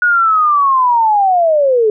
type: linear sweep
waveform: sine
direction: down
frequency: 1463 to 415.3 Hz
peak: -8 dBFS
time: 0.02-1.9 s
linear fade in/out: 2 ms
effects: none